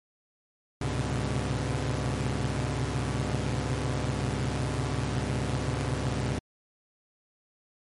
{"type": "tone cluster", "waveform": "sawtooth", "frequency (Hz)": [67.6, 101.9, 122, 127.5, 143.3], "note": ["C#2", "G#2", "B2", "C3", "D3"], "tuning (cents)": [-43, -32, -21, -44, -42], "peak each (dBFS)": -30, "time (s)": [0.81, 6.39], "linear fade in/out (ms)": 5, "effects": ["MP3 48 kbps"]}